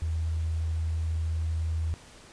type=tone; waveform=sine; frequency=80.8 Hz; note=E2; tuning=34 cents flat; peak=-26 dBFS; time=0.02-1.94 s; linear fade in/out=0 ms; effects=pink hiss -51 dBFS RMS until 2.32 s + resampled to 22050 Hz